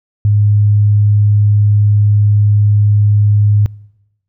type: tone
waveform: sine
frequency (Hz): 103.83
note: G#2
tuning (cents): 0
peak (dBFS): -7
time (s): 0.25-3.66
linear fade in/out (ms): 0
effects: noise-tail reverb RT60 1.0 s tail -25 dB re dry